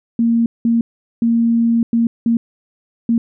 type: tone bursts at uneven times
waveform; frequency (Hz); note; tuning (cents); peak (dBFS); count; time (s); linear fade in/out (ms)
sine; 231.7; A#3; -10; -11; 6; 0.19-0.46 / 0.65-0.81 / 1.22-1.83 / 1.93-2.07 / 2.26-2.37 / 3.09-3.18; 2
effects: none